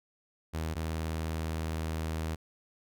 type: tone pair in turn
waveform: sawtooth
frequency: 79.9 / 79.9 Hz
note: D#2 / D#2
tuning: +47 / +47 cents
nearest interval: unison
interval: 0 cents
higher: neither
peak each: -28 dBFS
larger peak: neither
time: 0.53-0.75 / 0.75-2.36 s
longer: second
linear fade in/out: 20 ms
effects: none